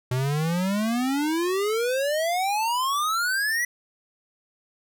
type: exponential sweep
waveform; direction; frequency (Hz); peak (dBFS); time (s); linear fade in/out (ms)
square; up; 123.47 to 1975.5; -23; 0.11-3.65; 5
effects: none